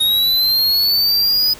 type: linear sweep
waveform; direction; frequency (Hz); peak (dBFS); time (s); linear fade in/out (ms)
square; up; 3729 to 4995; -13; 0-1.54; 10
effects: pink hiss -38 dBFS RMS until 1.59 s